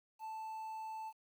triangle tone with quantisation, 880 Hz, A5, in tune, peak -40 dBFS, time 0.19-1.13 s, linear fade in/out 50 ms, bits 11, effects none

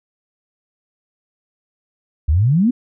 sine exponential sweep, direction up, 68.2 to 261.6 Hz, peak -11 dBFS, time 2.28-2.71 s, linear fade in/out 10 ms, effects none

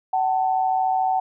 sine tone pair together, 754.2 / 888 Hz, F#5 / A5, +33 / +16 cents, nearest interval minor third, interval 283 cents, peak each -19 / -25 dBFS, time 0.13-1.2 s, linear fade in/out 5 ms, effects none

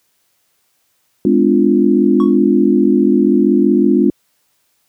sine chord, G# diminished seventh, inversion none, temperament equal with one note detuned, 207.7 / 253.2 / 293.7 / 349.2 Hz, G#3 / B3 / D4 / F4, 0 / +43 / 0 / 0 cents, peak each -14 dBFS, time 1.25-4.1 s, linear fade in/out 2 ms
triangle tone with exponential decay, 1110 Hz, C#6, 2 cents sharp, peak -17 dBFS, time 2.2-2.38 s, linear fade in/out 1 ms, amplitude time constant 39 ms
effects white hiss -62 dBFS RMS until 4.88 s + high-pass 60 Hz 12 dB/octave

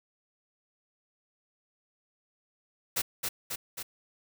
white noise with echo, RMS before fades -29 dBFS, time 2.96-3.02 s, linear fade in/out 10 ms, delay 270 ms, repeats 3, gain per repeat -3 dB, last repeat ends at 3.83 s, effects none

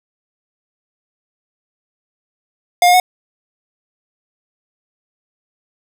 square tone with pitch steps, 708 / 715 / 732 Hz, F5 / F5 / F#5, +23 / +41 / -19 cents, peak -8 dBFS, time 2.82-3 s, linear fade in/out 2 ms, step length 60 ms, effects none

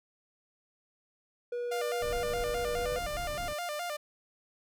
triangle tone with pitch glide, 483.2 to 495.9 Hz, B4 to B4, -38 to +7 cents, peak -30 dBFS, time 1.52-2.99 s, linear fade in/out 5 ms, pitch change +45 cents, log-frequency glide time 2.8-2.88 s
sawtooth tone with vibrato, 647 Hz, E5, 32 cents flat, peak -30 dBFS, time 1.71-3.97 s, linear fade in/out 10 ms, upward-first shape square, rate 4.8 Hz, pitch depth 140 cents each way
brown noise, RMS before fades -41 dBFS, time 2.01-3.54 s, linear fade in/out 20 ms
effects none

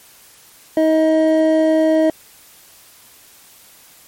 triangle tone pair together, 316.7 / 632.5 Hz, D#4 / D#5, +31 / +28 cents, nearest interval octave, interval 1197 cents, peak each -12 dBFS, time 0.77-2.1 s, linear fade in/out 2 ms, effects white hiss -46 dBFS RMS until 4.07 s + MP3 64 kbps

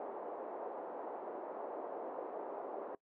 white band-pass noise, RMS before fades -44 dBFS, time 0-2.95 s, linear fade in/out 2 ms, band 350 to 800 Hz, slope 24 dB/octave, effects noise-tail reverb RT60 0.1 s tail -22 dB re dry

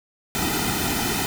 pink noise with comb filter, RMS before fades -24 dBFS, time 0.35-1.26 s, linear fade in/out 0 ms, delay 1.8 ms, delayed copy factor -0.85, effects none

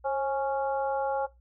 harmonic tone with a mistuned harmonic, 277.2 Hz, C#4, in tune, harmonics 2 / 3 / 4 / 5, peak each -28 / -29 / -41 / -39 dBFS, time 0.04-1.27 s, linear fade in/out 20 ms, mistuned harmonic 2, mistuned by -46 cents, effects noise-tail reverb RT60 0.2 s tail -19 dB re dry + added 60 Hz sine -56 dBFS peak until 1.4 s

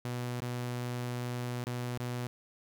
sawtooth tone with dropouts, 122.5 Hz, B2, 14 cents flat, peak -30 dBFS, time 0.05-2.27 s, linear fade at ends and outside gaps 0 ms, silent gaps 0.403-0.42 / 1.64-1.669 / 1.976-2 s, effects none

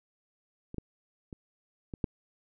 clicks, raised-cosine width 3 ms, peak -28 / -21 / -29 / -25 / -15 dBFS, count 5, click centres 0.744 / 0.783 / 1.328 / 1.938 / 2.042 s, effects none

